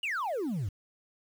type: exponential sweep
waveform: sine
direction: down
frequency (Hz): 2960 to 87.31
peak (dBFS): -27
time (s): 0.03-0.69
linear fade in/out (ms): 5
effects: tanh soft clip ceiling -29 dBFS + 9-bit